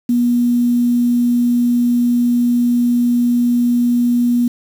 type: tone with quantisation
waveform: sine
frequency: 241.3 Hz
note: B3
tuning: 40 cents flat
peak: -11 dBFS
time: 0.09-4.48 s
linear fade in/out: 5 ms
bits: 6
effects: none